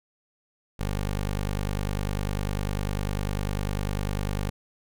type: tone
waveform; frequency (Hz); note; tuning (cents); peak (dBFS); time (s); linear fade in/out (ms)
15% pulse; 50; G1; +35; -20; 0.79-4.5; 10
effects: none